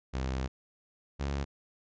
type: tone pair in turn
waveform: sawtooth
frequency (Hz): 65.3 / 69.68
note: C2 / C#2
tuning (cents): -3 / +10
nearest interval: minor second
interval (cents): 113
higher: second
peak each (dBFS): -27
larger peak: neither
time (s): 0.13-0.48 / 1.19-1.45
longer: first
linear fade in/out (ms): 20
effects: resampled to 16000 Hz